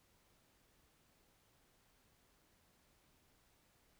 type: silence
effects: pink hiss -73 dBFS RMS until 3.99 s